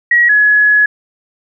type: tone pair in turn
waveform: sine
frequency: 1909 / 1690.4 Hz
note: A#6 / G#6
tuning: +41 / +30 cents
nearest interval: major second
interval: 211 cents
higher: first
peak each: -6 dBFS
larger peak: neither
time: 0.11-0.29 / 0.29-0.86 s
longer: second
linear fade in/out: 5 ms
effects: none